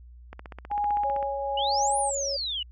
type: click train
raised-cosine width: 0.5 ms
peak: -25 dBFS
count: 15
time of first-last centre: 0.33-1.227 s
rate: 15.6 Hz
type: tone with tremolo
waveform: sine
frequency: 825 Hz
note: G#5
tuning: 12 cents flat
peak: -22 dBFS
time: 0.7-2.11 s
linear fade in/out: 20 ms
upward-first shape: triangle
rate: 1.1 Hz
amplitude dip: 70%
type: tone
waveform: sine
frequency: 556 Hz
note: C#5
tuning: 5 cents sharp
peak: -30 dBFS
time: 1.04-2.37 s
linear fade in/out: 10 ms
type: exponential two-way sweep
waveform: sine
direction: up then down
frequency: 2843 to 9920 to 2843 Hz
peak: -28 dBFS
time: 1.57-2.63 s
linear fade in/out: 5 ms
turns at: 1.98 s
effects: added 60 Hz sine -45 dBFS peak until 2.71 s